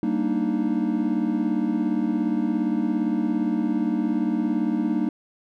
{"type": "chord", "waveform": "triangle", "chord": "Eb major seventh", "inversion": "first", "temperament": "equal", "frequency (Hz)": [196, 233.1, 293.7, 311.1], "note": ["G3", "Bb3", "D4", "Eb4"], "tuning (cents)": [0, 0, 0, 0], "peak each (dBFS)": [-26, -23, -26, -24], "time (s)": [0.03, 5.09], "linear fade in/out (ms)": 2, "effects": []}